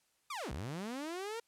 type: linear two-way sweep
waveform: sawtooth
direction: down then up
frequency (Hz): 1244.5 to 55 to 472.6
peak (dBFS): -35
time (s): 0.3-1.4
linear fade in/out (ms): 5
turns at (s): 0.52
effects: white hiss -75 dBFS RMS until 1.47 s + low-pass 11000 Hz 12 dB/octave